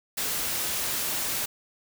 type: noise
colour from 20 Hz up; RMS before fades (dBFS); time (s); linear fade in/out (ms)
white; -29; 0.17-1.46; 10
effects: none